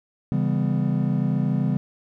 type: chord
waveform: triangle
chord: C# half-diminished seventh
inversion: none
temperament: just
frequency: 138.59 / 166.31 / 199.57 / 249.5 Hz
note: C#3 / E3 / G3 / B3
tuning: 0 / +16 / +31 / +18 cents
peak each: -22 / -24 / -23 / -26 dBFS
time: 0.32-1.77 s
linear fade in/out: 0 ms
effects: none